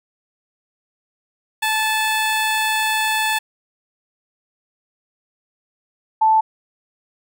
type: tone pair in turn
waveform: 15% pulse / sine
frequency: 872 / 878.6 Hz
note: A5 / A5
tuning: -16 / -3 cents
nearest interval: unison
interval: 13 cents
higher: second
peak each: -11 dBFS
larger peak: neither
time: 1.62-3.39 / 6.21-6.41 s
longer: first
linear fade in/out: 10 ms
effects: none